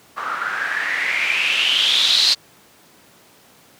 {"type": "noise with low-pass filter sweep", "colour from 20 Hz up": "blue", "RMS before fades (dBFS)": -19, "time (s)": [0.16, 2.35], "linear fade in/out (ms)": 20, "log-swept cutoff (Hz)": [1200, 4400], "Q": 7.3, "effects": ["pink hiss -50 dBFS RMS until 3.79 s", "high-pass 150 Hz 12 dB/octave"]}